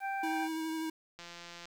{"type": "harmonic tone", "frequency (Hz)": 784, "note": "G5", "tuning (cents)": 0, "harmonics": [1, 2, 3], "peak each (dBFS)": [-34, -40, -44], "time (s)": [0, 0.49], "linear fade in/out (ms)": 50}
{"type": "tone with vibrato", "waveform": "square", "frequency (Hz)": 320, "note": "D#4", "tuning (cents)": 49, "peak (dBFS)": -35, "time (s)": [0.23, 0.9], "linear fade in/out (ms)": 5, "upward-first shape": "triangle", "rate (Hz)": 12, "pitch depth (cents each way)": 19}
{"type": "click train", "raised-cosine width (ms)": 0.2, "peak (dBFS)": -30, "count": 81, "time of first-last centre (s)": [1.19, 1.655], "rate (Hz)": 172}
{"effects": ["10-bit"]}